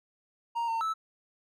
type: tone with pitch steps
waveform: triangle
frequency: 933 / 909 / 1310 Hz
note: A#5 / A#5 / E6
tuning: +1 / -44 / -11 cents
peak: -26 dBFS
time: 0.55-0.94 s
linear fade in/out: 20 ms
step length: 130 ms
effects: none